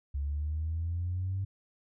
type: exponential sweep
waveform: sine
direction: up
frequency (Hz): 69.3 to 98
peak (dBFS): -29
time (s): 0.14-1.45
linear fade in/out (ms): 10
effects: tanh soft clip ceiling -25 dBFS